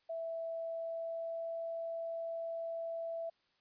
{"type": "tone with pitch glide", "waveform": "sine", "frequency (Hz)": [659.3, 663.5], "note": ["E5", "E5"], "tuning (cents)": [0, 11], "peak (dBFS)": -37, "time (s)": [0.09, 3.3], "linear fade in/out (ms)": 10, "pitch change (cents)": 11, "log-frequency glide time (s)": [0.46, 1.57], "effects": ["white hiss -75 dBFS RMS until 3.6 s", "resampled to 11025 Hz"]}